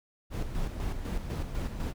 brown noise with tremolo, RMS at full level -31 dBFS, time 0.3-1.94 s, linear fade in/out 50 ms, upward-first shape square, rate 4 Hz, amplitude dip 50%, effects none

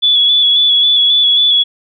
sine tone with vibrato, 3416 Hz, G#7, 48 cents sharp, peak -7 dBFS, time 0.02-1.64 s, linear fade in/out 20 ms, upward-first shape square, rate 3.7 Hz, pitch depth 24 cents each way, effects none

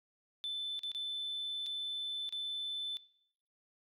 sine tone with dropouts, 3521 Hz, A7, in tune, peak -34 dBFS, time 0.44-2.97 s, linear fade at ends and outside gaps 0 ms, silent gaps 0.792-0.834 / 0.917-0.948 / 1.662-1.666 / 2.291-2.325 s, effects noise-tail reverb RT60 0.7 s tail -21 dB re dry + tanh soft clip ceiling -33 dBFS

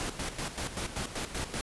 pink noise with tremolo, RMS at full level -34 dBFS, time 0-1.61 s, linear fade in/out 0 ms, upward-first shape square, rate 5.2 Hz, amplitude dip 65%, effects resampled to 24000 Hz

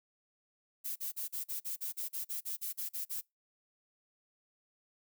violet noise bursts, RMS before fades -38 dBFS, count 15, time 0.84-3.214 s, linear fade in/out 20 ms, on 120 ms, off 41 ms, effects noise-tail reverb RT60 0.2 s tail -25 dB re dry

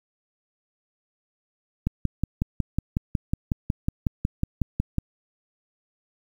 click train, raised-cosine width 5 ms, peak -10 dBFS, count 18, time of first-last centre 1.87-4.984 s, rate 5.46 Hz, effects 8-bit

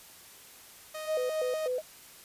sawtooth tone, 622.3 Hz, D#5, in tune, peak -33 dBFS, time 0.94-1.68 s, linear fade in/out 10 ms
sine tone with vibrato, 561 Hz, C#5, 21 cents sharp, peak -28 dBFS, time 1.05-1.82 s, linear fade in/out 50 ms, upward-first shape square, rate 4.1 Hz, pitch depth 190 cents each way
effects white hiss -52 dBFS RMS until 2.24 s + resampled to 32000 Hz

